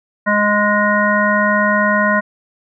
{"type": "harmonic tone", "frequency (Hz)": 207.7, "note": "G#3", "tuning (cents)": 0, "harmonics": [1, 3, 5, 7, 9], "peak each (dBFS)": [-18, -18, -18, -18, -18], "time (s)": [0.26, 2.21], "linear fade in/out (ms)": 20, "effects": []}